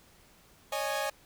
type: chord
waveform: sawtooth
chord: C# suspended second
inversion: none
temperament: equal with one note detuned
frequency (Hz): 554.4 / 614 / 830.6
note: C#5 / D#5 / G#5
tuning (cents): 0 / -23 / 0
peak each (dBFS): -31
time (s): 0.72-1.1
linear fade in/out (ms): 5
effects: pink hiss -60 dBFS RMS until 1.25 s